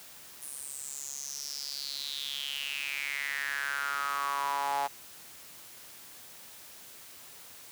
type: tone with high-pass filter sweep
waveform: sawtooth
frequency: 140.8 Hz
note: C#3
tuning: 27 cents sharp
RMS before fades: -35 dBFS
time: 0.41-4.88 s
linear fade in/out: 20 ms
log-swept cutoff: 10000 to 790 Hz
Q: 6.9
effects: white hiss -50 dBFS RMS until 7.71 s + high-pass 60 Hz 12 dB/octave